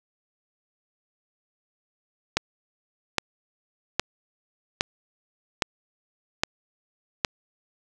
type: click train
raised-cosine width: 0.2 ms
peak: -3 dBFS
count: 7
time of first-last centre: 2.37-7.248 s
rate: 1.23 Hz
effects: none